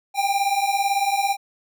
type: beating tone pair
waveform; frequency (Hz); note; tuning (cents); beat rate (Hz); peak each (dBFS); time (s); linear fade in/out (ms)
square; 784 / 802; G5 / G5; 0 / +39; 18; -24 / -22; 0.14-1.37; 50
effects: none